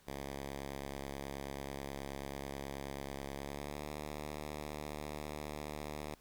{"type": "tone with pitch glide", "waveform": "5% pulse", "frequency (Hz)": [69.3, 74.7], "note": ["C#2", "D2"], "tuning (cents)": [0, 30], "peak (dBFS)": -30, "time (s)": [0.07, 6.15], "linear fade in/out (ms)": 5, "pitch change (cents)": 130, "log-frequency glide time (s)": [3.36, 3.89], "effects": ["pink hiss -66 dBFS RMS until 6.2 s"]}